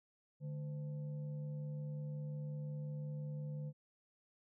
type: tone with frequency modulation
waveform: sine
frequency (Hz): 148.2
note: D3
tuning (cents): +16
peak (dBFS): -40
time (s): 0.4-3.73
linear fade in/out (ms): 50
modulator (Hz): 362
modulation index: 0.38
effects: none